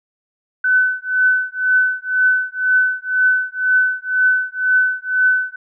sine tone with tremolo, 1509 Hz, F#6, 34 cents sharp, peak -9 dBFS, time 0.64-5.56 s, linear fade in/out 5 ms, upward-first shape triangle, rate 2 Hz, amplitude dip 100%, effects none

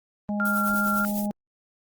harmonic tone, 206.7 Hz, G#3, 8 cents flat, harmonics 1 / 3 / 4, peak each -25 / -35 / -37 dBFS, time 0.29-1.31 s, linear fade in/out 0 ms
sine tone with vibrato, 1386 Hz, F6, 14 cents flat, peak -23 dBFS, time 0.4-1.05 s, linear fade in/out 0 ms, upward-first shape square, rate 3.3 Hz, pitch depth 10 cents each way
violet noise with tremolo, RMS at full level -31 dBFS, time 0.45-1.26 s, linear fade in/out 5 ms, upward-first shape triangle, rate 9.9 Hz, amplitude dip 75%
effects Opus 24 kbps

